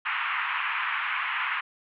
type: band-pass noise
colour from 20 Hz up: pink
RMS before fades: -29 dBFS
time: 0.05-1.61 s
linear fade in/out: 10 ms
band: 980 to 2800 Hz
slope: 48 dB/octave
effects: none